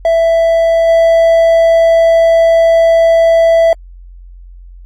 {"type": "tone with level steps", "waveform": "triangle", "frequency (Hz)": 662, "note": "E5", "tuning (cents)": 7, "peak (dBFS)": [-5, -3], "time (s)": [0.05, 3.73], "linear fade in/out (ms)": 2, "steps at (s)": 0.87, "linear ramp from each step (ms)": 20, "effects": ["added 44 Hz sine -31 dBFS peak until 4.85 s", "AAC 64 kbps"]}